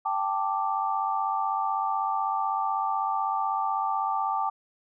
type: chord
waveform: sine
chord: G suspended second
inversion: none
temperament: equal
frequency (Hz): 784 / 880 / 1174.7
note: G5 / A5 / D6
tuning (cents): 0 / 0 / 0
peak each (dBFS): -29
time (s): 0.05-4.5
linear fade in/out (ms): 10
effects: none